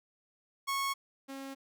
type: tone pair in turn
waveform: sawtooth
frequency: 1100 / 271.3 Hz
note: C#6 / C#4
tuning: -14 / -37 cents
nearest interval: 2 octaves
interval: 2423 cents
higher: first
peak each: -27 / -37 dBFS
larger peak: first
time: 0.67-0.94 / 1.28-1.55 s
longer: neither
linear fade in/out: 20 ms
effects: none